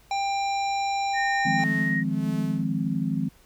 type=harmonic tone; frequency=793 Hz; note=G5; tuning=20 cents sharp; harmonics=1 / 3 / 5 / 7 / 9; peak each=-24 / -34 / -38 / -41 / -43 dBFS; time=0.11-1.64 s; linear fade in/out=2 ms
type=tone with pitch glide; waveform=sine; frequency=1837 to 1871.3 Hz; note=A#6 to A#6; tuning=-26 to +6 cents; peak=-25 dBFS; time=1.13-2.04 s; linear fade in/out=50 ms; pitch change=+32 cents; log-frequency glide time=1.44-1.91 s
type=chord; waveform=sine; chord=F minor seventh; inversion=third; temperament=equal with one note detuned; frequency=155.56 / 174.61 / 207.7 / 259.2 Hz; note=Eb3 / F3 / Ab3 / C4; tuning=0 / 0 / 0 / -16 cents; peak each=-29 dBFS; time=1.45-3.29 s; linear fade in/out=10 ms
type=tone with tremolo; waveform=sawtooth; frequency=216.2 Hz; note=A3; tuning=30 cents flat; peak=-31 dBFS; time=1.58-2.65 s; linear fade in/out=10 ms; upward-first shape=sine; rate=1.6 Hz; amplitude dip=90%
effects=added 50 Hz sine -58 dBFS peak until 3.45 s + pink hiss -58 dBFS RMS until 3.45 s